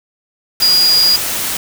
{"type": "tone in noise", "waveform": "sine", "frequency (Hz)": 4862, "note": "D#8", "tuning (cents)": -41, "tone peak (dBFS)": -8, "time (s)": [0.62, 1.16], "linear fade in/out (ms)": 2, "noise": "white", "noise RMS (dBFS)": -19, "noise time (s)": [0.6, 1.57], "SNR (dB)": 8, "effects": []}